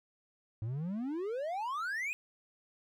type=exponential sweep; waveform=triangle; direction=up; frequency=104.7 to 2560 Hz; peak=-32 dBFS; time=0.62-2.13 s; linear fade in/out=0 ms; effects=none